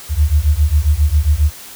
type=beating tone pair; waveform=sine; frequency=71.1 / 78.5 Hz; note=C#2 / D#2; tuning=+45 / +16 cents; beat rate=7.4 Hz; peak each=-13 dBFS; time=0.09-1.52 s; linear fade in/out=50 ms; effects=white hiss -35 dBFS RMS until 1.75 s